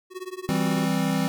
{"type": "tone with tremolo", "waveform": "square", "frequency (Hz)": 370, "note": "F#4", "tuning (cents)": 0, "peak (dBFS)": -30, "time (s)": [0.1, 0.88], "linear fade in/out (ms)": 50, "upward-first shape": "triangle", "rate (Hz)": 18, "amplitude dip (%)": 100}
{"type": "chord", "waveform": "square", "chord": "C major", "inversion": "first", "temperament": "equal", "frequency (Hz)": [164.81, 196, 261.6], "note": ["E3", "G3", "C4"], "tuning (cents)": [0, 0, 0], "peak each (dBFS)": -27, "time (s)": [0.49, 1.28], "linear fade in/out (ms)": 0}
{"effects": []}